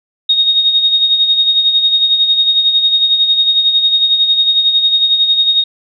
sine tone with tremolo, 3729 Hz, A#7, in tune, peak -6 dBFS, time 0.29-5.64 s, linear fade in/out 5 ms, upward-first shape sine, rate 11 Hz, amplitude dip 55%, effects none

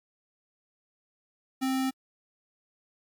sine tone with sample-and-hold, 263.7 Hz, C4, 14 cents sharp, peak -25 dBFS, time 1.61-1.91 s, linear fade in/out 20 ms, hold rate 1050 Hz, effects AAC 64 kbps

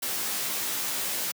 white noise with comb filter, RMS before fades -30 dBFS, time 0.02-1.32 s, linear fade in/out 10 ms, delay 15 ms, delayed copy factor +0.85, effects high-pass 150 Hz 12 dB/octave

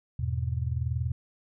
sine chord, E major, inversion none, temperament just, 82.41 / 103.01 / 123.61 Hz, E2 / G#2 / B2, 0 / -14 / +2 cents, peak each -30 / -35 / -30 dBFS, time 0.19-1.12 s, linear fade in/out 5 ms, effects none

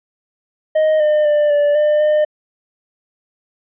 triangle tone with pitch steps, 623 / 605 / 594 / 583 / 600 / 606 Hz, D#5 / D#5 / D5 / D5 / D5 / D#5, +2 / -49 / +20 / -13 / +37 / -46 cents, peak -9 dBFS, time 0.75-2.25 s, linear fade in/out 10 ms, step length 250 ms, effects resampled to 8000 Hz

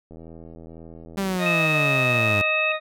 click train, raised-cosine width 2 ms, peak -29 dBFS, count 104, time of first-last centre 0.11-1.366 s, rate 82 Hz
sawtooth linear sweep, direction down, 198.9 to 97.8 Hz, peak -19 dBFS, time 1.17-2.42 s, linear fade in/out 10 ms
harmonic tone, 622.3 Hz, D#5, in tune, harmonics 1 / 2 / 3 / 4 / 6, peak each -26 / -29 / -31 / -32 / -34 dBFS, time 1.38-2.8 s, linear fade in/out 50 ms
sine tone, 2591 Hz, E7, 30 cents flat, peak -21 dBFS, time 1.46-2.72 s, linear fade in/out 2 ms
effects none

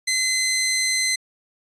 15% pulse tone, 2050 Hz, C7, 36 cents flat, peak -13 dBFS, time 0.07-1.16 s, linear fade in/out 10 ms, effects resampled to 22050 Hz

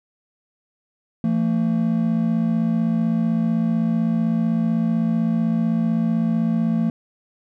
triangle tone pair together, 169.8 / 225.6 Hz, F3 / A3, -48 / +44 cents, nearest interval perfect fourth, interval 492 cents, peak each -20 / -17 dBFS, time 1.24-6.9 s, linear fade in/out 2 ms, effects none

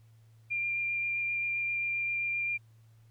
sine tone with vibrato, 2390 Hz, D7, 30 cents sharp, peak -29 dBFS, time 0.5-2.58 s, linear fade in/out 20 ms, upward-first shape sine, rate 7.6 Hz, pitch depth 9 cents each way, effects added 112 Hz sine -56 dBFS peak until 3.1 s + pink hiss -72 dBFS RMS until 3.1 s

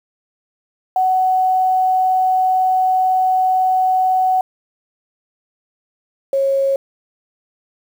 sine tone pair in turn, 747 / 545.6 Hz, F#5 / C#5, +16 / -28 cents, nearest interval perfect fourth, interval 544 cents, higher first, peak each -12 / -13 dBFS, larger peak first, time 0.96-4.41 / 6.33-6.76 s, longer first, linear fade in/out 2 ms, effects 7-bit

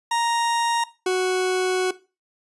40% pulse tone pair in turn, 934 / 369.9 Hz, A#5 / F#4, +3 / 0 cents, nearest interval octave + major third, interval 1603 cents, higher first, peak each -19 / -18 dBFS, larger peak second, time 0.11-0.84 / 1.06-1.91 s, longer second, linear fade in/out 5 ms, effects noise-tail reverb RT60 0.3 s tail -17 dB re dry + resampled to 24000 Hz

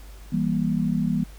sine chord, E diminished, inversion none, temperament just, 164.81 / 197.78 / 237.3 Hz, E3 / G3 / Bb3, 0 / +16 / +31 cents, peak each -25 dBFS, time 0.32-1.24 s, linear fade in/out 10 ms, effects added 50 Hz sine -40 dBFS peak until 1.38 s + pink hiss -51 dBFS RMS until 1.38 s

